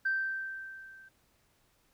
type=tone with level ramp; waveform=sine; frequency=1561 Hz; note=G6; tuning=8 cents flat; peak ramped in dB=-25 to -52 dBFS; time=0.05-1.09 s; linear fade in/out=10 ms; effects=tanh soft clip ceiling -22 dBFS + pink hiss -70 dBFS RMS until 1.93 s